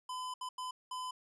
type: tone bursts at uneven times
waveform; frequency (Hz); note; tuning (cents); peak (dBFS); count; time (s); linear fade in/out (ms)
square; 1012; B5; +42; -39; 4; 0.09-0.34 / 0.41-0.49 / 0.58-0.71 / 0.91-1.11; 5
effects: resampled to 24000 Hz